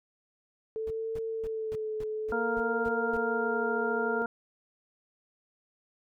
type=tone with vibrato; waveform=sine; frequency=440 Hz; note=A4; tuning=in tune; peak=-31 dBFS; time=0.76-4.22 s; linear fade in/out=0 ms; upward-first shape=sine; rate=0.58 Hz; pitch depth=34 cents each way
type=noise bursts; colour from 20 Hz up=brown; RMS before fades=-43 dBFS; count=9; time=0.87-3.167 s; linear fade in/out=0 ms; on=33 ms; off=250 ms
type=harmonic tone; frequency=233.1 Hz; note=A#3; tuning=in tune; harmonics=1 / 2 / 3 / 4 / 6; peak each=-35 / -34 / -37 / -37 / -32 dBFS; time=2.32-4.26 s; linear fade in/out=2 ms
effects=none